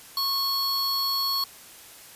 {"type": "tone pair together", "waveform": "square", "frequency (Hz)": [1095, 4380], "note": ["C#6", "C#8"], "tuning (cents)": [-22, -22], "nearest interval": "2 octaves", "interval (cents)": 2400, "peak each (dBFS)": [-31, -25], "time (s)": [0.17, 1.44], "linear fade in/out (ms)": 2, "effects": ["white hiss -47 dBFS RMS until 2.15 s", "resampled to 32000 Hz"]}